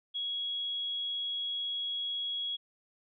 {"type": "tone", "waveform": "sine", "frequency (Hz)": 3326, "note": "G#7", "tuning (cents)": 2, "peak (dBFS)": -32, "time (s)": [0.14, 2.57], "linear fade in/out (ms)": 20, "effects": []}